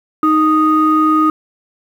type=tone pair together; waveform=sine; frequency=311.1 / 1241.8 Hz; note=D#4 / D#6; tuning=0 / -4 cents; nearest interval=2 octaves; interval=2396 cents; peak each=-11 dBFS; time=0.23-1.3 s; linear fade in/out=2 ms; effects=tanh soft clip ceiling -2 dBFS + 7-bit